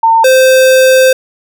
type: tone pair in turn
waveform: sine / square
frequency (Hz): 906 / 520.1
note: A#5 / C5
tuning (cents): -50 / -10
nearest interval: minor seventh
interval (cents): 960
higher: first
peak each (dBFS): -4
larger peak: neither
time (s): 0.03-0.24 / 0.24-1.13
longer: second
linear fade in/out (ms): 5
effects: none